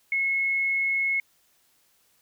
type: tone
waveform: sine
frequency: 2179 Hz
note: C#7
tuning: 30 cents flat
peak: -22 dBFS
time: 0.12-1.2 s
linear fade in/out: 2 ms
effects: white hiss -65 dBFS RMS until 2.21 s